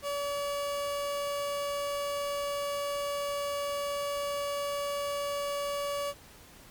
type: tone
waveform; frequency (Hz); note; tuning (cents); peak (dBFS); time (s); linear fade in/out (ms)
30% pulse; 571; D5; -49; -28; 0.02-6.14; 50
effects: pink hiss -53 dBFS RMS until 6.7 s + MP3 96 kbps